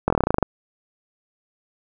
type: slowing click train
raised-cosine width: 1 ms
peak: -3 dBFS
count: 12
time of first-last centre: 0.08-0.427 s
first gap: 22 ms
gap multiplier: 1.07
effects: none